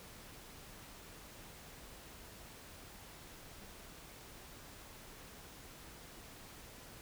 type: silence
effects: pink hiss -54 dBFS RMS until 7.01 s